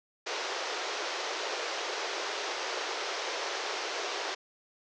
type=band-pass noise; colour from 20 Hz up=pink; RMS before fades=-35 dBFS; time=0.26-4.35 s; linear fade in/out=10 ms; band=370 to 6300 Hz; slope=48 dB/octave; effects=none